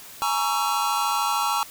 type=chord; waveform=square; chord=A# half-diminished seventh; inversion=third; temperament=just; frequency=839.1 / 932.3 / 1118.8 / 1342.6 Hz; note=G#5 / A#5 / C#6 / E6; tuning=+18 / 0 / +16 / +31 cents; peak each=-28 dBFS; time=0.22-1.63 s; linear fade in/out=0 ms; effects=white hiss -43 dBFS RMS until 1.7 s